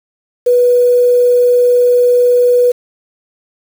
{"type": "tone with quantisation", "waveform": "sine", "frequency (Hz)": 490.2, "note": "B4", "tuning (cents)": -13, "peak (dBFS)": -6, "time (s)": [0.46, 2.72], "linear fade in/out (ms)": 10, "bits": 5, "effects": []}